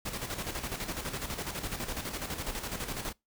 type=noise with tremolo; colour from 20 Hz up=pink; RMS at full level=-35 dBFS; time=0.05-3.13 s; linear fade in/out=10 ms; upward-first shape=square; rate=12 Hz; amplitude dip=55%; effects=noise-tail reverb RT60 0.2 s tail -24 dB re dry